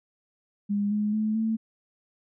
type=tone with pitch steps; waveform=sine; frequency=203.7 / 209.7 / 215.8 / 222.1 Hz; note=G#3 / G#3 / A3 / A3; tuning=-33 / +17 / -33 / +16 cents; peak=-23 dBFS; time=0.69-1.57 s; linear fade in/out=20 ms; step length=220 ms; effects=none